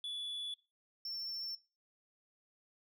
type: tone pair in turn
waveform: sine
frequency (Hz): 3435 / 5407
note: A7 / E8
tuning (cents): -42 / +43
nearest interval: minor sixth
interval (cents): 785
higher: second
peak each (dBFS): -36 / -37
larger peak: first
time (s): 0.04-0.54 / 1.05-1.55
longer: neither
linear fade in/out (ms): 2
effects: noise-tail reverb RT60 0.3 s tail -21 dB re dry + tanh soft clip ceiling -38 dBFS